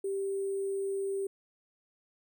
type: tone with sample-and-hold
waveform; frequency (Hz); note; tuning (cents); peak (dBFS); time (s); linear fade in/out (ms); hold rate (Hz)
sine; 392; G4; 0; -30; 0.04-1.27; 5; 8820
effects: none